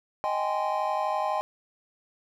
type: chord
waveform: triangle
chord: Ab major seventh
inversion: second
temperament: just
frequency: 623 / 778.7 / 830.6 / 1038.3 Hz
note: Eb5 / G5 / Ab5 / C6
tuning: +2 / -12 / 0 / -14 cents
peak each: -29 dBFS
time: 0.24-1.41 s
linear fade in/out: 0 ms
effects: none